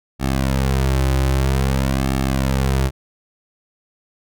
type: tone with flanger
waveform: sawtooth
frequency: 66.6 Hz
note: C2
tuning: 31 cents sharp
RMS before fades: -18 dBFS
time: 0.19-2.91 s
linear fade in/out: 50 ms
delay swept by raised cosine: 2 to 4.4 ms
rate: 0.51 Hz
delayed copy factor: -1
effects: none